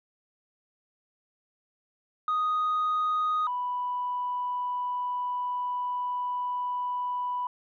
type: tone pair in turn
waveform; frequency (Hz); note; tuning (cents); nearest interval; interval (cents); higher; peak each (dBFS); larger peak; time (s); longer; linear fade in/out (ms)
sine; 1244.5 / 987.8; D#6 / B5; 0 / 0; major third; 400; first; -22 / -27; first; 2.28-3.47 / 3.47-7.47; second; 2
effects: tanh soft clip ceiling -22 dBFS